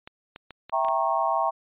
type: clicks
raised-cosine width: 0.2 ms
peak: -22 dBFS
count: 6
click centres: 0.075 / 0.361 / 0.507 / 0.696 / 0.848 / 0.885 s
type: chord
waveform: sine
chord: E diminished seventh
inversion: none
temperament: equal with one note detuned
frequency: 659.3 / 784 / 932.3 / 1091.6 Hz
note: E5 / G5 / Bb5 / Db6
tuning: 0 / 0 / 0 / -27 cents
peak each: -27 dBFS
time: 0.72-1.51 s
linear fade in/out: 20 ms
effects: resampled to 8000 Hz